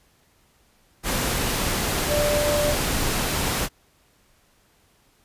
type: tone in noise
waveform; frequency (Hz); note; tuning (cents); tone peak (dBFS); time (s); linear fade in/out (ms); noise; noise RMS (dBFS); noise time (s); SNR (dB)
sine; 590; D5; +8; -21; 2.07-2.76; 50; pink; -24; 1.03-3.69; 0
effects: pink hiss -61 dBFS RMS until 5.24 s + resampled to 32000 Hz